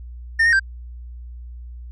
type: tone with pitch steps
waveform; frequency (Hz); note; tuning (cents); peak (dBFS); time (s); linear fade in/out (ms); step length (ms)
triangle; 1815 / 1859 / 1575; A#6 / A#6 / G6; -47 / -5 / +8; -11; 0.39-0.597; 10; 69
effects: added 60 Hz sine -33 dBFS peak until 1.91 s + resampled to 22050 Hz